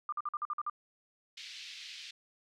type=tone bursts; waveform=sine; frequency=1198 Hz; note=D6; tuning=34 cents sharp; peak=-32 dBFS; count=8; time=0.09-0.698 s; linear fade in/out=2 ms; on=34 ms; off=48 ms
type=band-pass noise; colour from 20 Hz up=white; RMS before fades=-47 dBFS; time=1.37-2.11 s; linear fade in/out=5 ms; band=2300 to 4600 Hz; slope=24 dB/octave
effects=none